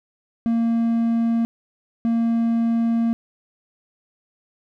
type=tone bursts at uneven times; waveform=triangle; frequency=230.5 Hz; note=A#3; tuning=19 cents flat; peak=-15 dBFS; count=2; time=0.46-1.45 / 2.05-3.13 s; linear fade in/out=0 ms; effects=none